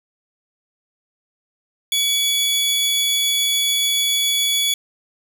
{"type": "tone pair together", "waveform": "sawtooth", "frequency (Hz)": [2271, 3403], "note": ["C#7", "G#7"], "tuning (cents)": [41, 41], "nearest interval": "perfect fifth", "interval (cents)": 700, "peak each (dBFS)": [-23, -14], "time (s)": [1.92, 4.74], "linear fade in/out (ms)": 2, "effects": []}